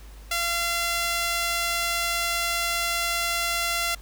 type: tone with high-pass filter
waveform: sawtooth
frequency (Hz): 685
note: F5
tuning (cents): -34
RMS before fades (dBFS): -26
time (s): 0.31-3.95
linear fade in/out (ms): 5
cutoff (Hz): 1500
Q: 0.67
effects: added 51 Hz sine -41 dBFS peak until 4.01 s + pink hiss -52 dBFS RMS until 4.01 s